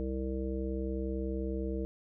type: harmonic tone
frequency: 65.41 Hz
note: C2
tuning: in tune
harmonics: 1 / 3 / 5 / 7 / 9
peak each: -35 / -39 / -38 / -39 / -46 dBFS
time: 0-1.85 s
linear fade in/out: 0 ms
effects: none